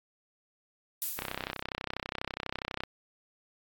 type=noise with exponential decay; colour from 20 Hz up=violet; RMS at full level=-29 dBFS; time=1.02-1.62 s; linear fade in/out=1 ms; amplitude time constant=130 ms
type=click train; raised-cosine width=0.3 ms; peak=-17 dBFS; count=54; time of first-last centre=1.19-2.836 s; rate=32.2 Hz
effects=AAC 64 kbps